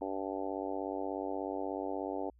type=harmonic tone; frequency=96.6 Hz; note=G2; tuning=25 cents flat; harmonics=3 / 4 / 5 / 6 / 7 / 8 / 9; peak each=-40 / -41 / -42 / -43 / -43 / -44 / -45 dBFS; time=0.01-2.3 s; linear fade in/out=5 ms; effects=added 60 Hz sine -60 dBFS peak until 2.39 s